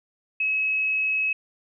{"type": "tone", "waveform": "sine", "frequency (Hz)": 2568, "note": "E7", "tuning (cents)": -46, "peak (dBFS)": -21, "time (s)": [0.4, 1.33], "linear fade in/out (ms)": 5, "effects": []}